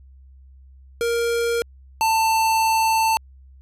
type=tone pair in turn; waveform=square; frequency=467.9 / 890.2 Hz; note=A#4 / A5; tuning=+6 / +20 cents; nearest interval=major seventh; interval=1114 cents; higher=second; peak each=-20 / -17 dBFS; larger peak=second; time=1.01-1.62 / 2.01-3.17 s; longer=second; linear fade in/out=0 ms; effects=added 66 Hz sine -44 dBFS peak until 3.61 s + resampled to 32000 Hz